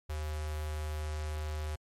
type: tone with notch filter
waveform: square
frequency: 76.3 Hz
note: D#2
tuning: 33 cents flat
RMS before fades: -36 dBFS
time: 0.09-1.76 s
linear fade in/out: 10 ms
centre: 220 Hz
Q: 1.1
effects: MP3 64 kbps